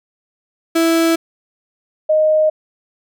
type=tone pair in turn; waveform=35% pulse / sine; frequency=329.6 / 620.4 Hz; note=E4 / D#5; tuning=0 / -5 cents; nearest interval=major seventh; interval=1095 cents; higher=second; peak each=-10 dBFS; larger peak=neither; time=0.75-1.16 / 2.09-2.5 s; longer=neither; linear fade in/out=10 ms; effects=none